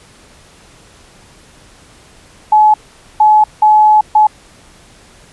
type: tone bursts at uneven times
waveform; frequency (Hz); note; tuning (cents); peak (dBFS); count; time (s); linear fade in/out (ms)
sine; 854; G#5; +48; -4; 4; 2.52-2.74 / 3.2-3.44 / 3.62-4.01 / 4.15-4.27; 5
effects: pink hiss -43 dBFS RMS until 5.32 s + resampled to 24000 Hz